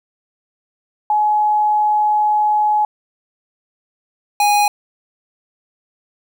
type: tone pair in turn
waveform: sine / square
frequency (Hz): 845 / 825.7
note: G#5 / G#5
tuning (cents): +30 / -10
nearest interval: unison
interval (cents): 40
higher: first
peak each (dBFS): -12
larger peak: neither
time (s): 1.1-2.85 / 4.4-4.68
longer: first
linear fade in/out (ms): 2
effects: 9-bit